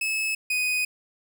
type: tone pair in turn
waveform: 40% pulse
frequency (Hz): 2593 / 2495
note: E7 / D#7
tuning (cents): -29 / +4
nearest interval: minor second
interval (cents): 67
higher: first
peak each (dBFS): -23 / -22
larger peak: second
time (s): 0.01-0.35 / 0.5-0.85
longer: second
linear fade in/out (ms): 5
effects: none